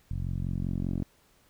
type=tone with low-pass filter sweep; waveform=10% pulse; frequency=45 Hz; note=F#1; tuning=47 cents flat; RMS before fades=-31 dBFS; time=0.11-1.03 s; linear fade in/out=0 ms; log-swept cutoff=110 to 320 Hz; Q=1.1; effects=pink hiss -64 dBFS RMS until 1.49 s